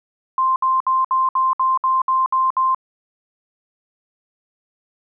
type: tone bursts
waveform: sine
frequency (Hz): 1046.5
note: C6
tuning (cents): 0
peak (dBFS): -14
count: 10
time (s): 0.38-2.747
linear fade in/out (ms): 2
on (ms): 180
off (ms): 63
effects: none